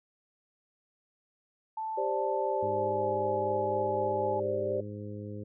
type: tone with pitch glide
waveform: sine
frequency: 880 to 848.6 Hz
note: A5 to G#5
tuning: 0 to +37 cents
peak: -32 dBFS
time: 1.77-4.4 s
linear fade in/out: 5 ms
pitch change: -63 cents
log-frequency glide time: 2.41-3.13 s
type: chord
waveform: sine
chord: G suspended fourth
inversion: none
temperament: equal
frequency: 392 / 523.3 / 587.3 Hz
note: G4 / C5 / D5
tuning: 0 / 0 / 0 cents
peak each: -33 dBFS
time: 1.97-4.81 s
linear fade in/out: 10 ms
type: harmonic tone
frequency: 103.83 Hz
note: G#2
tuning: in tune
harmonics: 1 / 2 / 3 / 4 / 5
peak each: -40 / -43 / -45 / -46 / -47 dBFS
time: 2.62-5.44 s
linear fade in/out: 10 ms
effects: none